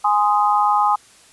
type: chord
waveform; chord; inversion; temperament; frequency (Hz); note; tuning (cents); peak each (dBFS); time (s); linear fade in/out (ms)
sine; Ab major; none; just; 830.6 / 1038.3 / 1245.9; Ab5 / C6 / Eb6; 0 / -14 / +2; -16 / -20 / -19; 0.04-0.96; 10
effects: white hiss -49 dBFS RMS until 1.32 s + resampled to 24000 Hz